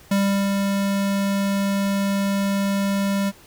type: tone with ADSR envelope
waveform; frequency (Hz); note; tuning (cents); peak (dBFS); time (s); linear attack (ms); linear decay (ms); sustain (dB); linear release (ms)
square; 198; G3; +18; -17; 0.11-3.32; 6; 370; -3; 38
effects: pink hiss -49 dBFS RMS until 3.46 s